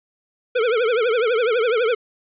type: tone with vibrato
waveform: square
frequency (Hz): 466.2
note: A#4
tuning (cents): 0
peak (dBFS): -17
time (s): 0.55-1.95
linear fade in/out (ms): 10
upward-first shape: triangle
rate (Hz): 12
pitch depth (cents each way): 180
effects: resampled to 8000 Hz + 9-bit